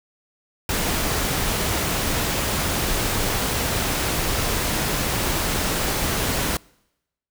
pink noise, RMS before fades -23 dBFS, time 0.69-6.57 s, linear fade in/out 2 ms, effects noise-tail reverb RT60 0.9 s tail -26 dB re dry

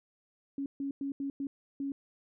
sine tone bursts at uneven times, 277.2 Hz, C#4, in tune, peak -32 dBFS, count 6, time 0.58-0.66 / 0.8-0.91 / 1.01-1.12 / 1.2-1.3 / 1.4-1.47 / 1.8-1.92 s, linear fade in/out 2 ms, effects none

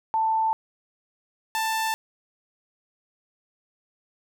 sine / sawtooth tone pair in turn, 886 / 886 Hz, A5 / A5, +12 / +12 cents, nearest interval unison, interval 0 cents, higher neither, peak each -20 dBFS, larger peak neither, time 0.14-0.53 / 1.55-1.94 s, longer neither, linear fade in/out 0 ms, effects none

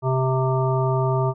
harmonic tone, 130.81 Hz, C3, in tune, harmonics 1 / 3 / 5 / 7 / 9, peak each -20 / -25 / -27 / -28 / -30 dBFS, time 0.02-1.34 s, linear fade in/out 50 ms, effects none

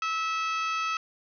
harmonic tone with a mistuned harmonic, 651 Hz, E5, 22 cents flat, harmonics 2 / 3 / 4 / 5 / 6 / 7 / 8 / 9, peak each -28 / -42 / -33 / -41 / -48 / -45 / -48 / -46 dBFS, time 0.02-0.97 s, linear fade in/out 2 ms, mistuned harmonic 9, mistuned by +65 cents, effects none

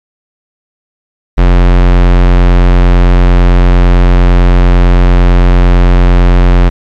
square tone, 44.46 Hz, F1, 32 cents sharp, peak -3 dBFS, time 1.37-6.7 s, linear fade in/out 20 ms, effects low-pass 3000 Hz 12 dB/octave + 7-bit

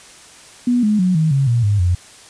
sine tone with pitch steps, 244.2 / 211.4 / 182.94 / 158.34 / 137.05 / 118.62 / 102.67 / 88.87 Hz, B3 / G#3 / F#3 / D#3 / C#3 / A#2 / G#2 / F2, -19 / +31 / -19 / +31 / -19 / +31 / -19 / +31 cents, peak -12 dBFS, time 0.67-1.95 s, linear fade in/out 5 ms, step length 160 ms, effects white hiss -42 dBFS RMS until 2.29 s + resampled to 22050 Hz

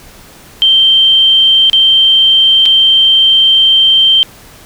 sine tone with dropouts, 3136 Hz, G7, in tune, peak -4 dBFS, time 0.62-4.23 s, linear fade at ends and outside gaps 0 ms, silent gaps 1.698-1.731 / 2.656-2.66 s, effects pink hiss -37 dBFS RMS until 4.65 s

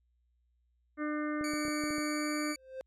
harmonic tone, 300 Hz, D4, 37 cents sharp, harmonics 1 / 2 / 4 / 5 / 6 / 7, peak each -33 / -41 / -41 / -44 / -46 / -47 dBFS, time 0.97-2.56 s, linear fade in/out 50 ms
clicks, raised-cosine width 2 ms, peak -31 dBFS, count 7, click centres 1.411 / 1.536 / 1.652 / 1.682 / 1.838 / 1.906 / 1.983 s
15% pulse tone with pitch glide, 2278 to 2293 Hz, C#7 to D7, +47 to -42 cents, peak -32 dBFS, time 1.44-2.56 s, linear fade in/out 2 ms, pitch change +11 cents, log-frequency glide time 2.06-2.29 s
triangle tone with exponential growth, 523.3 Hz, C5, in tune, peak -33 dBFS, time 2.48-2.81 s, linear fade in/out 0 ms, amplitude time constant 71 ms
effects added 60 Hz sine -70 dBFS peak until 2.86 s + low-pass 11000 Hz 12 dB/octave

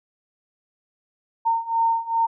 sine beating tone pair, 913 / 915.5 Hz, A#5 / A#5, -36 / -32 cents, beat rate 2.5 Hz, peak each -23 / -21 dBFS, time 1.45-2.27 s, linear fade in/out 20 ms, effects none

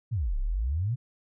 sine exponential two-way sweep, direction down then up, 130.81 to 30.87 to 130.81 Hz, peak -25 dBFS, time 0.11-0.96 s, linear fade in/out 20 ms, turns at 0.38 s, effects none

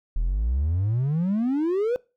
triangle exponential sweep, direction up, 37.35 to 510 Hz, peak -18 dBFS, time 0.16-1.96 s, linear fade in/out 0 ms, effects noise-tail reverb RT60 0.3 s tail -24 dB re dry + tanh soft clip ceiling -15 dBFS

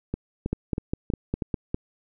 two click trains, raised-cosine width 3 ms, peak -14 / -12 dBFS, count 5 / 7, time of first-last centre 0.14-1.422 / 0.53-1.745 s, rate 3.12 / 4.94 Hz, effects none

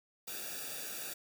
white noise with comb filter, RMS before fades -42 dBFS, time 0.27-1.14 s, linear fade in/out 10 ms, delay 0.96 ms, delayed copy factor -0.85, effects none

